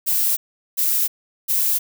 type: noise bursts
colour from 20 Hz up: violet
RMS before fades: -19 dBFS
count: 3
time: 0.06-1.79 s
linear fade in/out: 20 ms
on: 310 ms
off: 400 ms
effects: none